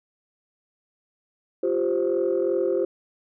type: chord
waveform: sine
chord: F suspended second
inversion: none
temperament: equal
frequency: 349.2 / 392 / 523.3 Hz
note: F4 / G4 / C5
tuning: 0 / 0 / 0 cents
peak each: -24 dBFS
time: 1.63-2.85 s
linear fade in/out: 5 ms
effects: tanh soft clip ceiling -14 dBFS